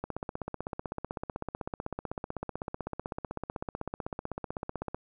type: click train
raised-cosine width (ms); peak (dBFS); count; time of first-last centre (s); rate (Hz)
1; -20; 79; 0.04-4.946; 15.9
effects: none